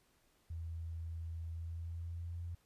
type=tone with pitch glide; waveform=sine; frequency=82.5 to 85.85 Hz; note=E2 to F2; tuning=+2 to -29 cents; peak=-40 dBFS; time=0.5-2.55 s; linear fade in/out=5 ms; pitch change=+69 cents; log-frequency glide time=1.49-2.44 s; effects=pink hiss -73 dBFS RMS until 2.65 s + resampled to 32000 Hz